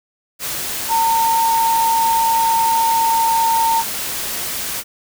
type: tone in noise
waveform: sine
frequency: 911 Hz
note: A#5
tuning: 40 cents flat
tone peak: -13 dBFS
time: 0.88-3.84 s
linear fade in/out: 50 ms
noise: white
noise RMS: -24 dBFS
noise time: 0.39-4.84 s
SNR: +8 dB
effects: none